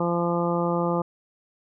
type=harmonic tone; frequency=172.1 Hz; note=F3; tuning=25 cents flat; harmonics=1 / 2 / 3 / 4 / 5 / 6 / 7; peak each=-26 / -28 / -27 / -34 / -31 / -34 / -32 dBFS; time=0-1.02 s; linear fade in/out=5 ms; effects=none